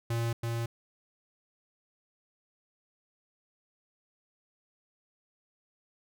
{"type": "tone with echo", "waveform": "square", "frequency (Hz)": 116.3, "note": "A#2", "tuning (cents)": -4, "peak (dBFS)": -29, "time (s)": [0.1, 0.33], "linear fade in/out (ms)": 5, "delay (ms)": 330, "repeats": 1, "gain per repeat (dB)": -2, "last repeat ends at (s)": 0.66, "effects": []}